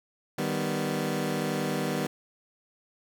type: chord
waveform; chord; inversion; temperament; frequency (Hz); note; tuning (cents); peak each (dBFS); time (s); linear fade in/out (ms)
20% pulse; Eb augmented; none; equal with one note detuned; 154.67 / 196 / 246.9; Eb3 / G3 / B3; -10 / 0 / 0; -27; 0.38-2.07; 5
effects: none